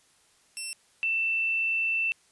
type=tone pair in turn; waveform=10% pulse / sine; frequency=2700 / 2671 Hz; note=E7 / E7; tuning=+41 / +22 cents; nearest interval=unison; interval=19 cents; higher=first; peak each=-24 dBFS; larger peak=neither; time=0.57-0.73 / 1.03-2.12 s; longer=second; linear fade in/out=0 ms; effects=white hiss -63 dBFS RMS until 2.31 s + resampled to 24000 Hz